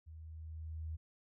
sine tone with level ramp, 79.5 Hz, D#2, 38 cents sharp, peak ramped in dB -49 to -38 dBFS, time 0.06-0.97 s, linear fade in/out 20 ms, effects none

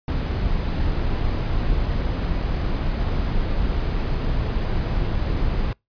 brown noise, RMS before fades -22 dBFS, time 0.08-5.73 s, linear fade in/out 2 ms, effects noise-tail reverb RT60 0.2 s tail -26 dB re dry + resampled to 11025 Hz

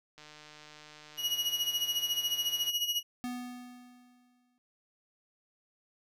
click train, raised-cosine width 0.2 ms, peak -34 dBFS, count 381, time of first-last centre 0.18-2.697 s, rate 151 Hz
35% pulse tone with tremolo, 2902 Hz, F#7, 34 cents flat, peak -25 dBFS, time 1.17-3.03 s, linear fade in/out 50 ms, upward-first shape sine, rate 14 Hz, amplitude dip 70%
square tone with exponential decay, 246.9 Hz, B3, in tune, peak -34 dBFS, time 3.24-4.58 s, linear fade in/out 0 ms, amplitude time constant 290 ms
effects none

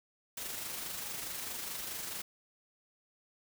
white noise with amplitude modulation, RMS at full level -39 dBFS, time 0.37-2.22 s, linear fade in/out 5 ms, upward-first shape sine, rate 24.7 Hz, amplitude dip 35%, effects none

